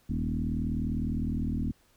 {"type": "tone with frequency modulation", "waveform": "sine", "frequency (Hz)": 146.83, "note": "D3", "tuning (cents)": 0, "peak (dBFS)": -27, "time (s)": [0.09, 1.72], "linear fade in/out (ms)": 10, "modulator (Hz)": 39.7, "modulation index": 3.2, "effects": ["pink hiss -65 dBFS RMS until 1.96 s"]}